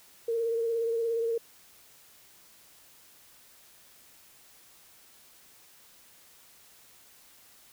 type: tone with vibrato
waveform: sine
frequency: 460 Hz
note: A#4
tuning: 23 cents flat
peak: -26 dBFS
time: 0.28-1.38 s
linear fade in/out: 5 ms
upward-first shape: sine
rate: 17 Hz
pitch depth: 29 cents each way
effects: white hiss -57 dBFS RMS until 7.72 s